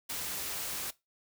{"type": "noise", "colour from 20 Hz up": "white", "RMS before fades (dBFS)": -37, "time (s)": [0.09, 0.91], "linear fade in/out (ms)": 10, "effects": ["noise-tail reverb RT60 0.2 s tail -19 dB re dry"]}